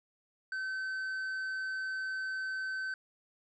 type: tone with tanh clipping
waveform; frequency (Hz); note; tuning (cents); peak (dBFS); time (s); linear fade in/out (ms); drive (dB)
sine; 1534; G6; -38; -35; 0.52-2.94; 2; 5
effects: none